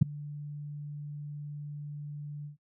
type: tone with ADSR envelope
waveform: sine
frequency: 146.83 Hz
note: D3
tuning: in tune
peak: -13 dBFS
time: 0.01-2.57 s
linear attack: 12 ms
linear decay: 8 ms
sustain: -24 dB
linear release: 120 ms
effects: noise-tail reverb RT60 0.1 s tail -21 dB re dry